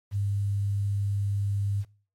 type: tone with quantisation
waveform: sine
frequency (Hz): 100.5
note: G2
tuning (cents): +44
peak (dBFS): -24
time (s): 0.11-1.85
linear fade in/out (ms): 50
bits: 9
effects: noise-tail reverb RT60 0.4 s tail -22 dB re dry + MP3 64 kbps